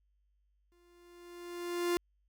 45% pulse tone with exponential growth, 349.2 Hz, F4, in tune, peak -27 dBFS, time 0.72-1.97 s, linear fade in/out 0 ms, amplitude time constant 270 ms, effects added 50 Hz sine -70 dBFS peak until 2.28 s

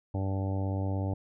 harmonic tone, 96.7 Hz, G2, 23 cents flat, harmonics 1 / 2 / 3 / 4 / 5 / 6 / 7 / 8 / 9, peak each -29 / -39 / -37 / -46 / -44 / -42 / -47 / -45 / -47 dBFS, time 0.14-1.14 s, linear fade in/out 5 ms, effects none

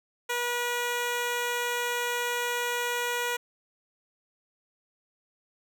10% pulse tone, 483.1 Hz, B4, 38 cents flat, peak -19 dBFS, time 0.29-3.37 s, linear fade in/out 10 ms, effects none

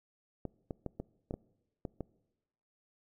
clicks, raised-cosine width 2 ms, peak -24 dBFS, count 8, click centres 0.453 / 0.708 / 0.863 / 1 / 1.309 / 1.34 / 1.852 / 2.007 s, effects noise-tail reverb RT60 1.0 s tail -23 dB re dry

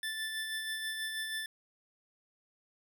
25% pulse tone with tremolo, 1760 Hz, A6, in tune, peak -30 dBFS, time 0.03-1.46 s, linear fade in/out 2 ms, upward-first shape sine, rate 6.2 Hz, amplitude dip 35%, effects none

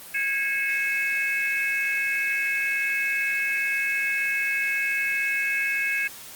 sine tone cluster, 1645 / 2186 / 2583 Hz, G#6 / C#7 / E7, -17 / -25 / -36 cents, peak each -27 dBFS, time 0.14-6.08 s, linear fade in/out 10 ms, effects white hiss -42 dBFS RMS until 6.35 s + Opus 32 kbps

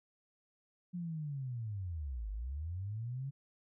sine linear two-way sweep, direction down then up, 180.4 to 48.46 to 140.6 Hz, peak -37 dBFS, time 0.93-3.31 s, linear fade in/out 20 ms, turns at 2.3 s, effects none

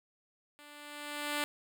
5% pulse tone with level ramp, 293.7 Hz, D4, in tune, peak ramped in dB -42 to -19 dBFS, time 0.59-1.44 s, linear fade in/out 0 ms, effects none

